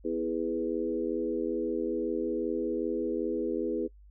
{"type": "harmonic tone with a mistuned harmonic", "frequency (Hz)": 82.41, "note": "E2", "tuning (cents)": 0, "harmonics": [3, 4, 5, 6], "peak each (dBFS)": [-36, -32, -33, -35], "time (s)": [0.04, 3.88], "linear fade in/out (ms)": 20, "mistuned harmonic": 4, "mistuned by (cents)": -15, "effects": ["noise-tail reverb RT60 0.1 s tail -23 dB re dry", "added 50 Hz sine -51 dBFS peak until 4.1 s"]}